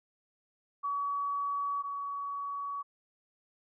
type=tone pair in turn; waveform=sine; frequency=1134 / 1129.9 Hz; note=C#6 / C#6; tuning=+39 / +33 cents; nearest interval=unison; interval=6 cents; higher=first; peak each=-30 / -34 dBFS; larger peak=first; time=0.83-1.83 / 1.83-2.83 s; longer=neither; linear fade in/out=20 ms; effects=none